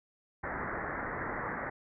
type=low-pass noise; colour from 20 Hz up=white; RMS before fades=-37 dBFS; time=0.43-1.7 s; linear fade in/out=10 ms; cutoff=2000 Hz; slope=96 dB/octave; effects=none